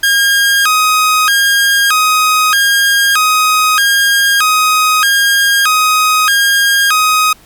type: tone with vibrato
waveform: sawtooth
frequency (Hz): 1426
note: F6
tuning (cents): +36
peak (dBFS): -4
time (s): 0.03-7.33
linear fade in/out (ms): 5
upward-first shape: square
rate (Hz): 0.8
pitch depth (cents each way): 220
effects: pink hiss -43 dBFS RMS until 7.45 s + MP3 96 kbps